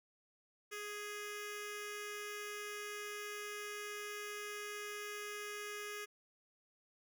10% pulse tone with notch filter, 415.3 Hz, G#4, in tune, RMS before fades -45 dBFS, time 0.71-6.06 s, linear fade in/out 20 ms, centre 840 Hz, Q 1.3, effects none

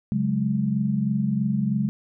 sine chord, C# suspended fourth, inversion none, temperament just, 138.59 / 184.79 / 207.9 Hz, C#3 / F#3 / G#3, 0 / -2 / +2 cents, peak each -26 / -27 / -23 dBFS, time 0.12-1.89 s, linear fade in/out 0 ms, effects none

